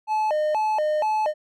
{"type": "tone with vibrato", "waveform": "triangle", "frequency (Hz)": 725, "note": "F#5", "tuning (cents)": -35, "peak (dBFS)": -18, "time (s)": [0.07, 1.34], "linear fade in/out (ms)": 50, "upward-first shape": "square", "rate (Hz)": 2.1, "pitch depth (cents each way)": 300, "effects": []}